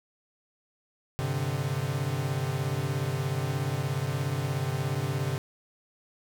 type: chord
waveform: 45% pulse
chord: G suspended fourth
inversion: none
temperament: equal with one note detuned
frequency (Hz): 98 / 130.81 / 147.68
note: G2 / C3 / D3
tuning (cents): 0 / 0 / +10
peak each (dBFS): -36 / -30 / -32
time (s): 1.19-5.38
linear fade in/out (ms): 0
effects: none